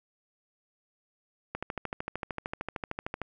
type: click train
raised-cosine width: 0.5 ms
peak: -18 dBFS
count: 23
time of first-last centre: 1.55-3.217 s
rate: 13.2 Hz
effects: none